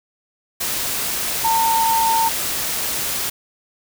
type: tone in noise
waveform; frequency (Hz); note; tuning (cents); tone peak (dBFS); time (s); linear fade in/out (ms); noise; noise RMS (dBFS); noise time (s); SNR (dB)
sine; 907; A#5; -48; -15; 1.44-2.29; 10; white; -23; 0.6-3.3; +5
effects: none